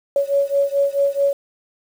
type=beating tone pair; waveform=sine; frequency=558 / 562.6 Hz; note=C#5 / C#5; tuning=+11 / +26 cents; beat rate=4.6 Hz; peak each=-18 / -19 dBFS; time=0.16-1.33 s; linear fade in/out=2 ms; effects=7-bit